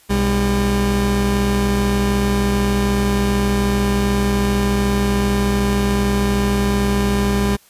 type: tone pair together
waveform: 30% pulse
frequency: 62.6 / 201.1 Hz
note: B1 / G3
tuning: +24 / +44 cents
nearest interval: octave + minor sixth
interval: 2020 cents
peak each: -17 / -14 dBFS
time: 0.09-7.57 s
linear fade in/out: 20 ms
effects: white hiss -51 dBFS RMS until 7.69 s + resampled to 32000 Hz